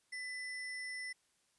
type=tone with sample-and-hold; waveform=sine; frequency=2000 Hz; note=B6; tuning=21 cents sharp; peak=-40 dBFS; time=0.12-1.13 s; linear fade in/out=10 ms; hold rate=7350 Hz; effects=white hiss -75 dBFS RMS until 1.58 s + resampled to 24000 Hz